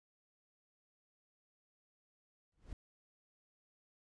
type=noise with exponential growth; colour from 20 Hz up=brown; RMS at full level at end=-45 dBFS; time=2.52-2.73 s; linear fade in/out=2 ms; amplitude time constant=44 ms; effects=resampled to 22050 Hz